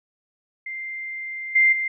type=tone with level steps; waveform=sine; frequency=2093 Hz; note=C7; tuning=in tune; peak=-29 / -13 / -22 dBFS; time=0.66-1.88 s; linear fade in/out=5 ms; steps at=1.55 / 1.72 s; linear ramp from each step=10 ms; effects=none